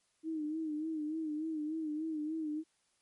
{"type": "tone with vibrato", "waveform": "sine", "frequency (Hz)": 311.1, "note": "D#4", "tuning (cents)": 0, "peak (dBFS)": -34, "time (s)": [0.23, 2.64], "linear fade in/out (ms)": 50, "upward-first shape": "sine", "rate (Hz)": 3.4, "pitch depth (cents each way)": 67, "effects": ["white hiss -75 dBFS RMS until 3.01 s", "MP3 48 kbps"]}